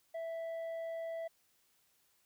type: tone with tanh clipping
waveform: sine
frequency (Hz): 659.3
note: E5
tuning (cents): 0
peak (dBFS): -39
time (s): 0.14-1.28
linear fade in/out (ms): 10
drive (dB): 5
effects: white hiss -73 dBFS RMS until 2.25 s